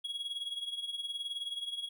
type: tone with tremolo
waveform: triangle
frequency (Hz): 3322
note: G#7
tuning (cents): 0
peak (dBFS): -31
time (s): 0.04-1.89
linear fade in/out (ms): 10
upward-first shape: triangle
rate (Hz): 19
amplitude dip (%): 80
effects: none